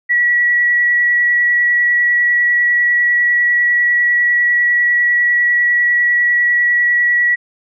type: tone with vibrato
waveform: sine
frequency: 1933 Hz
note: B6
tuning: 38 cents flat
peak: -10 dBFS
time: 0.09-7.36 s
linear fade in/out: 20 ms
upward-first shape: triangle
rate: 10 Hz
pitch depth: 9 cents each way
effects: none